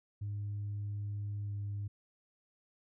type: tone with pitch glide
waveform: sine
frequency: 102.6 to 101.71 Hz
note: G#2 to G#2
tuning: -21 to -36 cents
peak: -34 dBFS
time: 0.21-1.88 s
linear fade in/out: 10 ms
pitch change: -15 cents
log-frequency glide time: 1.45-1.51 s
effects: tanh soft clip ceiling -33 dBFS